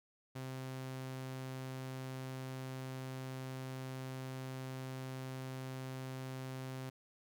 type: tone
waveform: sawtooth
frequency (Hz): 130.81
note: C3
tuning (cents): 0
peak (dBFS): -38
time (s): 0.35-6.9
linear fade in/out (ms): 10
effects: none